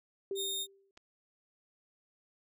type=tone with exponential decay; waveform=sine; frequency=392 Hz; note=G4; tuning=in tune; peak=-32 dBFS; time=0.31-0.91 s; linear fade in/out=2 ms; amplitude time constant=130 ms
type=tone; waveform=sawtooth; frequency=3674 Hz; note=A#7; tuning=26 cents flat; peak=-31 dBFS; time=0.35-0.67 s; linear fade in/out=50 ms
type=clicks; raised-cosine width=0.2 ms; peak=-43 / -36 dBFS; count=2; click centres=0.972 / 0.975 s
effects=none